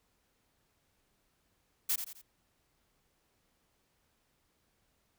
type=noise with echo; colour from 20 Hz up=blue; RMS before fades=-30 dBFS; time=1.89-1.96 s; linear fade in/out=10 ms; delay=86 ms; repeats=3; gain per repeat=-8 dB; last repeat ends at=2.218 s; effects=pink hiss -75 dBFS RMS until 5.18 s